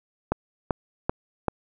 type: click train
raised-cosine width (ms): 1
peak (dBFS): -8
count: 4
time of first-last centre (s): 0.32-1.483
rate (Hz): 2.58
effects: none